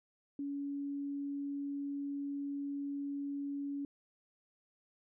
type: tone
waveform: sine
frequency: 282.3 Hz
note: C#4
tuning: 32 cents sharp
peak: -36 dBFS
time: 0.39-3.85 s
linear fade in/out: 2 ms
effects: none